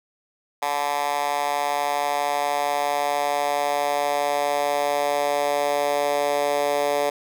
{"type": "tone with high-pass filter sweep", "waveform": "10% pulse", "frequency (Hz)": 144.5, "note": "D3", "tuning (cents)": -28, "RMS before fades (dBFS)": -23, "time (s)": [0.62, 7.1], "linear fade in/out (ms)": 5, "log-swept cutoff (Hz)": [830, 530], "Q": 2.4, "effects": []}